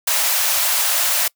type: high-pass noise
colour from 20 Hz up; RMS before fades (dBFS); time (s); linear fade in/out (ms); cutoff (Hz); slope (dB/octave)
white; -18; 0.07-1.28; 5; 530; 96
effects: noise-tail reverb RT60 0.1 s tail -24 dB re dry